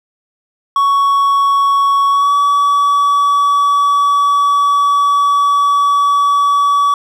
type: tone with pitch glide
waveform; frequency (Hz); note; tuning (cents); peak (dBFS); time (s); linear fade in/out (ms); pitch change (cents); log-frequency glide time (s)
triangle; 1115 to 1141.1; C#6 to C#6; +10 to +50; -7; 0.76-6.94; 2; +40; 2.1-2.33
effects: none